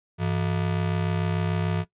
square ring-modulated tone, 133.4 Hz, C3, 34 cents sharp, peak -21 dBFS, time 0.18-1.85 s, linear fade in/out 50 ms, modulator 33.4 Hz, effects noise-tail reverb RT60 0.1 s tail -17 dB re dry + resampled to 8000 Hz

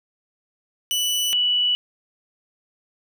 sawtooth / sine tone pair in turn, 2968 / 2954 Hz, F#7 / F#7, +5 / -3 cents, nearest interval unison, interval 8 cents, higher first, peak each -17 dBFS, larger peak neither, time 0.91-1.33 / 1.33-1.75 s, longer neither, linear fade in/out 0 ms, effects none

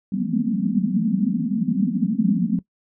pink band-pass noise, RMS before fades -21 dBFS, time 0.12-2.59 s, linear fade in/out 2 ms, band 170 to 260 Hz, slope 96 dB/octave, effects noise-tail reverb RT60 0.1 s tail -19 dB re dry

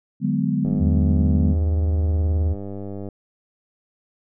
sine chord, G# half-diminished seventh, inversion second, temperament just, 149.51 / 186.89 / 207.7 / 249.2 Hz, D3 / F#3 / G#3 / B3, +31 / +18 / 0 / +16 cents, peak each -24 dBFS, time 0.2-1.56 s, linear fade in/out 50 ms
click train, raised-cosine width 2 ms, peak -20 dBFS, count 244, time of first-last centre 0.65-3.087 s, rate 99.7 Hz
sine tone with pitch glide, 81.2 to 80.69 Hz, E2 to E2, -26 to -36 cents, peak -17 dBFS, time 0.78-2.56 s, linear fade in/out 50 ms, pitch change -10 cents, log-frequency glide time 0.89-1.77 s
effects none

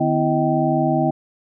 sine tone cluster, 151.5 / 251.6 / 330.7 / 630 / 775 Hz, D#3 / B3 / E4 / D#5 / G5, -46 / +32 / +6 / +21 / -20 cents, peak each -22 dBFS, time 0-1.11 s, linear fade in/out 10 ms, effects none

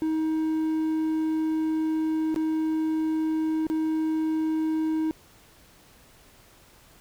triangle tone with dropouts, 315.8 Hz, D#4, 26 cents sharp, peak -21 dBFS, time 0.02-5.11 s, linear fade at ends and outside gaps 0 ms, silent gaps 2.344-2.361 / 3.668-3.7 s, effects pink hiss -55 dBFS RMS until 7 s

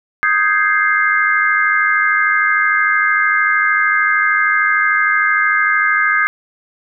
sine chord, Ab major seventh, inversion second, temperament equal, 1244.5 / 1568 / 1661.2 / 2093 Hz, Eb6 / G6 / Ab6 / C7, 0 / 0 / 0 / 0 cents, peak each -17 dBFS, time 0.23-6.27 s, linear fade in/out 0 ms, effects none

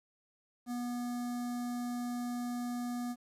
square tone with notch filter, 242.9 Hz, B3, 29 cents flat, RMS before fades -37 dBFS, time 0.66-3.16 s, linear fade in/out 50 ms, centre 2700 Hz, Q 0.77, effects resampled to 32000 Hz + 11-bit

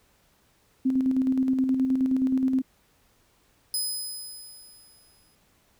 sine tone with tremolo, 261.6 Hz, C4, in tune, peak -19 dBFS, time 0.85-2.62 s, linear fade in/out 10 ms, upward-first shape square, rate 9.5 Hz, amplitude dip 40%
15% pulse tone with exponential decay, 5030 Hz, D#8, 18 cents sharp, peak -19 dBFS, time 3.74-5.35 s, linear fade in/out 1 ms, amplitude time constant 350 ms
effects pink hiss -64 dBFS RMS until 5.79 s

